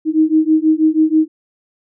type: beating tone pair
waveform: sine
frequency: 311.1 / 317.3 Hz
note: D#4 / D#4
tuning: 0 / +34 cents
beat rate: 6.2 Hz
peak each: -13 dBFS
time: 0.05-1.28 s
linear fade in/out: 50 ms
effects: none